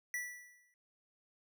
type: tone with exponential decay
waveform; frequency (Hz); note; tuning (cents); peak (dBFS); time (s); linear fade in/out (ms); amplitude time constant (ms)
square; 1959; B6; -15; -35; 0.14-0.74; 1; 130
effects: none